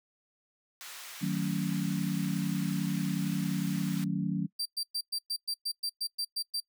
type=high-pass noise; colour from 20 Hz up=pink; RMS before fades=-45 dBFS; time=0.81-4.04 s; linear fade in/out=0 ms; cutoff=1400 Hz; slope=12 dB/octave
type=chord; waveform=sine; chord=D# half-diminished seventh; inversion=none; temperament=just; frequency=155.56 / 186.68 / 224 / 280 Hz; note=D#3 / F#3 / A3 / C#4; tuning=0 / +16 / +31 / +18 cents; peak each=-34 / -31 / -37 / -36 dBFS; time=1.21-4.47 s; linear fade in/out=20 ms
type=tone bursts; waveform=40% pulse; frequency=4699 Hz; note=D8; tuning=in tune; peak=-29 dBFS; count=12; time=4.59-6.604 s; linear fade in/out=10 ms; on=67 ms; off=110 ms
effects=noise-tail reverb RT60 0.1 s tail -23 dB re dry